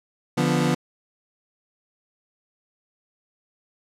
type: chord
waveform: 30% pulse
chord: B diminished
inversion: first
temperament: equal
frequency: 146.83 / 174.61 / 246.9 Hz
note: D3 / F3 / B3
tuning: 0 / 0 / 0 cents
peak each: -21 dBFS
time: 0.37-0.75 s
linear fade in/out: 10 ms
effects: low-pass 10000 Hz 12 dB/octave